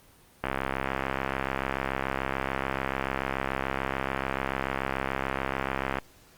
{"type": "click train", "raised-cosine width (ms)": 0.5, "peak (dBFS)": -12, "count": 372, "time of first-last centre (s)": [0.44, 5.986], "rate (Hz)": 66.9, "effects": ["pink hiss -57 dBFS RMS until 6.37 s", "Opus 32 kbps"]}